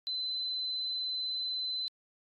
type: tone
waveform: sine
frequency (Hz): 4041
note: B7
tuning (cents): +39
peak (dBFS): -32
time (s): 0.07-1.88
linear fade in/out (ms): 0
effects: AAC 32 kbps